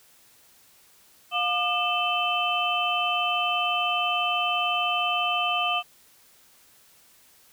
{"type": "tone cluster", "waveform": "sine", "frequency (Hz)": [712, 1202, 2635, 3069], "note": ["F5", "D6", "E7", "G7"], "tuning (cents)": [33, 40, -1, -37], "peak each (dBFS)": -28, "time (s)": [1.31, 5.83], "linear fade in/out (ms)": 50, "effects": ["white hiss -57 dBFS RMS until 7.52 s"]}